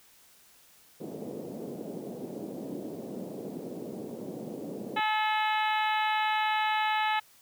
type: band-pass noise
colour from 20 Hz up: pink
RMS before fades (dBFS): -39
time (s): 1-5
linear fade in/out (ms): 10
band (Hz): 190 to 540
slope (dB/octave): 24
type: harmonic tone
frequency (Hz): 430.7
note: A4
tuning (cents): -37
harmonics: 2 / 3 / 4 / 5 / 6 / 7 / 8 / 9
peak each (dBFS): -27 / -35 / -34 / -36 / -37 / -39 / -44 / -42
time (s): 4.96-7.2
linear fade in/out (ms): 10
effects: white hiss -59 dBFS RMS until 7.41 s